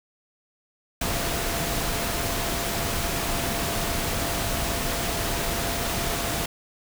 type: tone in noise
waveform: sine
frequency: 683 Hz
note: F5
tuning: 39 cents flat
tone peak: -35 dBFS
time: 1.01-6.46 s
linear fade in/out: 5 ms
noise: pink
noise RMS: -27 dBFS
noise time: 1.01-6.46 s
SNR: -11 dB
effects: none